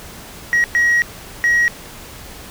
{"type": "tone bursts at uneven times", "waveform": "sine", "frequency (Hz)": 1901, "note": "A#6", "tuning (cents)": 33, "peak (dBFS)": -9, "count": 3, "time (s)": [[0.53, 0.64], [0.75, 1.02], [1.44, 1.68]], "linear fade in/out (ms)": 0, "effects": ["tanh soft clip ceiling -10 dBFS", "pink hiss -36 dBFS RMS until 2.5 s"]}